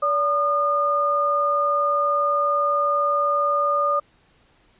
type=tone pair together; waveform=sine; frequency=575 / 1217.4 Hz; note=D5 / D#6; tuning=-37 / -38 cents; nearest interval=octave + minor second; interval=1299 cents; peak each=-23 / -19 dBFS; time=0.02-4 s; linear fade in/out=10 ms; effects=pink hiss -59 dBFS RMS until 4.79 s + resampled to 8000 Hz